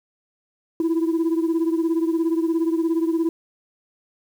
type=beating tone pair; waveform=sine; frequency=325.6 / 342.6 Hz; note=E4 / F4; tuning=-21 / -33 cents; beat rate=17 Hz; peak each=-18 / -22 dBFS; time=0.8-3.29 s; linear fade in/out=2 ms; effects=tanh soft clip ceiling -15 dBFS + 8-bit